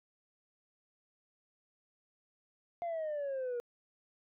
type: exponential sweep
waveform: sine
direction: down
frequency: 698.5 to 473.2 Hz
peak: -32 dBFS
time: 2.82-3.6 s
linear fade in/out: 0 ms
effects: tanh soft clip ceiling -33 dBFS